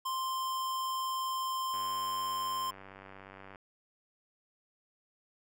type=tone; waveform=square; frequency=1046.5 Hz; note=C6; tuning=in tune; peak=-33 dBFS; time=0.05-2.71 s; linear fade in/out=10 ms
type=click train; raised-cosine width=0.5 ms; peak=-34 dBFS; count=177; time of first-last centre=1.74-3.558 s; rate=96.8 Hz
effects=none